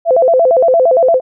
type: tone with vibrato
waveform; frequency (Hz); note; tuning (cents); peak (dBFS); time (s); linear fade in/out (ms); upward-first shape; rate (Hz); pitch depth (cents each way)
sine; 587.3; D5; 0; -6; 0.05-1.21; 50; square; 8.7; 230
effects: none